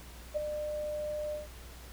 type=tone with ADSR envelope; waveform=sine; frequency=601 Hz; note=D5; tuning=40 cents sharp; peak=-26 dBFS; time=0.34-1.48 s; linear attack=28 ms; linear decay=11 ms; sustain=-7 dB; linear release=150 ms; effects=added 60 Hz sine -48 dBFS peak until 1.92 s + pink hiss -52 dBFS RMS until 1.92 s